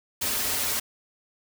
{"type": "noise with comb filter", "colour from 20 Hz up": "white", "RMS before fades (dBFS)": -27, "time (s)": [0.21, 0.8], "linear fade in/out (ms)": 10, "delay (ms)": 6, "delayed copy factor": -1, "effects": []}